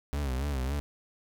40% pulse tone with vibrato, 67.9 Hz, C#2, 35 cents flat, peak -28 dBFS, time 0.13-0.8 s, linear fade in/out 0 ms, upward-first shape sine, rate 3.6 Hz, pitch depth 130 cents each way, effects none

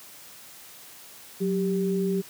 sine tone pair together, 184.53 / 392.6 Hz, F#3 / G4, -4 / +3 cents, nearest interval octave + minor second, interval 1307 cents, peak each -25 / -26 dBFS, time 1.4-2.22 s, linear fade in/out 20 ms, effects white hiss -47 dBFS RMS until 2.29 s + high-pass 80 Hz 12 dB/octave

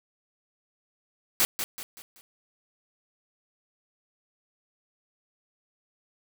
white noise with echo, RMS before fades -22 dBFS, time 1.4-1.45 s, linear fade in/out 0 ms, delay 190 ms, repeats 4, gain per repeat -8 dB, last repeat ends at 2.21 s, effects none

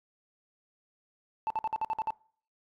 sine tone bursts, 880 Hz, A5, in tune, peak -25 dBFS, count 8, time 1.47-2.105 s, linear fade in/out 0 ms, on 33 ms, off 53 ms, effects noise-tail reverb RT60 0.5 s tail -25 dB re dry + tanh soft clip ceiling -26 dBFS

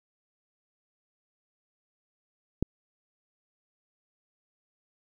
click, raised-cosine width 3 ms, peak -12 dBFS, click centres 2.626 s, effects 9-bit

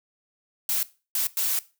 blue noise bursts at uneven times, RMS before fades -25 dBFS, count 3, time 0.69-0.83 / 1.15-1.27 / 1.37-1.59 s, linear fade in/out 2 ms, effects noise-tail reverb RT60 0.3 s tail -18 dB re dry

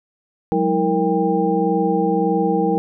sine tone cluster, 182.6 / 204.3 / 322.4 / 465.7 / 796 Hz, F#3 / G#3 / E4 / A#4 / G5, -23 / -28 / -38 / -2 / +26 cents, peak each -22 / -25 / -21 / -20 / -22 dBFS, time 0.52-2.78 s, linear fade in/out 0 ms, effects none

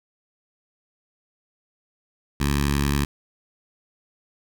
10% pulse tone with notch filter, 71 Hz, C#2, 42 cents sharp, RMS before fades -22 dBFS, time 2.4-3.05 s, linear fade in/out 5 ms, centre 540 Hz, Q 0.62, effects none

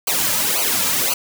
white noise with flanger, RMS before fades -19 dBFS, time 0.07-1.14 s, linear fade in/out 5 ms, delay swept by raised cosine 0.56 to 2.76 ms, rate 1.9 Hz, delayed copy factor -1, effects none

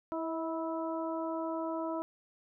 harmonic tone with a mistuned harmonic, 326.9 Hz, E4, 14 cents flat, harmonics 1 / 2 / 3 / 4, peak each -36 / -37 / -40 / -44 dBFS, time 0.12-2.02 s, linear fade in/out 0 ms, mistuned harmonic 2, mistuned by -24 cents, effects none

